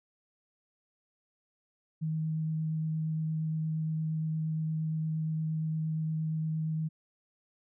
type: tone with vibrato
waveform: sine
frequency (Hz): 157.9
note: D#3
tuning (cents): +26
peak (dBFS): -29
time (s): 2.01-6.89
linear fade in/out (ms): 20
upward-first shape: sine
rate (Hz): 8.6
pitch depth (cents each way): 9
effects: none